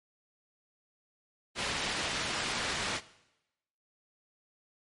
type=low-pass noise; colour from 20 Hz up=white; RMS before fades=-34 dBFS; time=1.55-3.01 s; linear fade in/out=50 ms; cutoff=3800 Hz; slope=12 dB/octave; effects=noise-tail reverb RT60 0.9 s tail -18 dB re dry + MP3 48 kbps